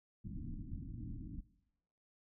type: low-pass noise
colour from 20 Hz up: pink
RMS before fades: -45 dBFS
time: 0.24-1.41 s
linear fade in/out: 10 ms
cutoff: 310 Hz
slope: 96 dB/octave
effects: noise-tail reverb RT60 0.9 s tail -20 dB re dry